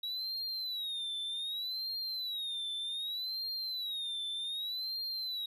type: tone with vibrato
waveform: triangle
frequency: 3855 Hz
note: B7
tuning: 43 cents flat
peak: -34 dBFS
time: 0.03-5.46 s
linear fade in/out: 5 ms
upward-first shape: sine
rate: 0.65 Hz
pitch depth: 150 cents each way
effects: none